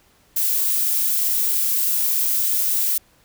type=noise; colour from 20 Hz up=violet; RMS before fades=-20 dBFS; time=0.36-2.98 s; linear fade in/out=5 ms; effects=pink hiss -57 dBFS RMS until 3.24 s